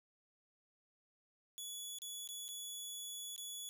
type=tone with dropouts; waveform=15% pulse; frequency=3400 Hz; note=G#7; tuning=40 cents sharp; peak=-37 dBFS; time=1.58-3.69 s; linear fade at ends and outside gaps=0 ms; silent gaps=1.986-2.019 / 2.275-2.289 / 2.481-2.488 / 3.362-3.379 s; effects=none